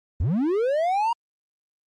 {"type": "linear sweep", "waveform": "triangle", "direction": "up", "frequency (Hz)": [61.74, 954], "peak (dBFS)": -18, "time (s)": [0.2, 1.13], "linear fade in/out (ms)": 5, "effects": ["Opus 32 kbps"]}